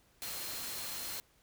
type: tone in noise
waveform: sine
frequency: 4186 Hz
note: C8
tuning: in tune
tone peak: -48 dBFS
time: 0.22-1.2 s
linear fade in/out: 0 ms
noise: white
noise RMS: -41 dBFS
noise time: 0.22-1.2 s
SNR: -10 dB
effects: pink hiss -68 dBFS RMS until 1.42 s